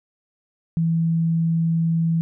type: tone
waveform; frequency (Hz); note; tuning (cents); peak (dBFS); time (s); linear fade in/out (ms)
sine; 164.81; E3; 0; -17; 0.77-2.21; 0
effects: none